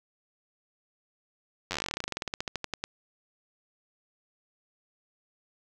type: slowing click train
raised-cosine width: 0.2 ms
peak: -14 dBFS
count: 29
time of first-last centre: 1.71-2.84 s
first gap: 10 ms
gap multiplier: 1.09
effects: none